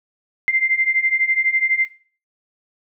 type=beating tone pair; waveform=sine; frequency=2081 / 2093 Hz; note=C7 / C7; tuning=-10 / 0 cents; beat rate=12 Hz; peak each=-21 / -17 dBFS; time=0.48-1.85 s; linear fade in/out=0 ms; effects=noise-tail reverb RT60 0.4 s tail -17 dB re dry